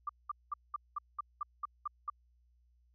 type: tone bursts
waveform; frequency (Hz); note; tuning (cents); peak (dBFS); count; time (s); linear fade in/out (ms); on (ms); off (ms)
sine; 1186; D6; +17; -33; 10; 0.07-2.1; 5; 23; 200
effects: added 60 Hz sine -66 dBFS peak until 2.94 s